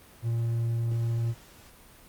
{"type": "tone", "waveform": "triangle", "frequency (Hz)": 116.1, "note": "A#2", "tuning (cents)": -7, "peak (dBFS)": -23, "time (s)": [0.22, 1.35], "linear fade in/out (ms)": 50, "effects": ["pink hiss -53 dBFS RMS until 2.08 s", "Opus 32 kbps"]}